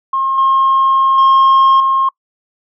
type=tone with level steps; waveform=sine; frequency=1072 Hz; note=C6; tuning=42 cents sharp; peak=-12 / -7 / -3 / -9 dBFS; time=0.13-2.09 s; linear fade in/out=5 ms; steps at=0.38 / 1.18 / 1.8 s; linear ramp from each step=2 ms; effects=noise-tail reverb RT60 0.1 s tail -26 dB re dry + tanh soft clip ceiling -5 dBFS